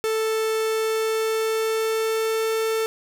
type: tone with pitch glide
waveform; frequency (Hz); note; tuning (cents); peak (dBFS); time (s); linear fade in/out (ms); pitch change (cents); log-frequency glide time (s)
45% pulse; 441.1 to 444.7; A4 to A4; +4 to +18; -21; 0.04-2.86; 0; +14; 0.54-2.52
effects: none